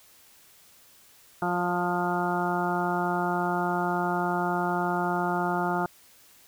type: harmonic tone with a mistuned harmonic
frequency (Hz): 176.6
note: F3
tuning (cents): +20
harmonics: 1 / 2 / 3 / 4 / 5 / 6 / 7 / 8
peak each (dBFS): -31 / -31 / -41 / -30 / -31 / -40 / -34 / -34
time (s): 1.42-5.86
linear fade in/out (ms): 2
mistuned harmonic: 3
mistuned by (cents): +29
effects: white hiss -56 dBFS RMS until 6.47 s